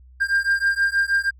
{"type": "beating tone pair", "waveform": "triangle", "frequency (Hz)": [1595, 1601.3], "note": ["G6", "G6"], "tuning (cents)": [30, 36], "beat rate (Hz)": 6.3, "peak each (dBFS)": -19, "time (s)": [0.2, 1.31], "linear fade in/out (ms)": 20, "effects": ["added 63 Hz sine -45 dBFS peak until 1.39 s"]}